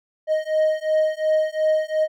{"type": "beating tone pair", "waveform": "triangle", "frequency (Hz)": [622, 624.8], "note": ["D#5", "D#5"], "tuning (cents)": [-1, 7], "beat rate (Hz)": 2.8, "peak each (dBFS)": -19, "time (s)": [0.27, 2.08], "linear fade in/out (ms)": 50, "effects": []}